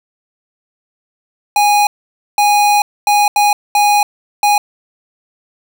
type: tone bursts at uneven times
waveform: square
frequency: 825 Hz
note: G#5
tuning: 12 cents flat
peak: -9 dBFS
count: 6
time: 1.56-1.87 / 2.38-2.82 / 3.07-3.28 / 3.36-3.53 / 3.75-4.03 / 4.43-4.58 s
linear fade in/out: 2 ms
effects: none